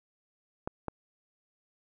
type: clicks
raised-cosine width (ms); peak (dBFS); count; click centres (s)
1; -19; 2; 0.675 / 0.883
effects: none